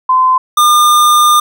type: tone pair in turn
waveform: sine / square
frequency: 1028 / 1206.4 Hz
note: C6 / D6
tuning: -31 / +46 cents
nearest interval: minor third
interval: 277 cents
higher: second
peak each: -6 dBFS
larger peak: neither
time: 0.09-0.38 / 0.57-1.4 s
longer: second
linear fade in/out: 5 ms
effects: none